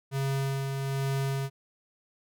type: tone with tremolo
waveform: square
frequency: 136.4 Hz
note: C#3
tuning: 28 cents flat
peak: -27 dBFS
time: 0.11-1.5 s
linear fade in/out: 50 ms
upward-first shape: sine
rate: 1.2 Hz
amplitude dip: 35%
effects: none